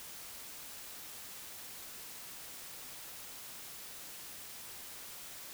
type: silence
effects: white hiss -48 dBFS RMS until 5.53 s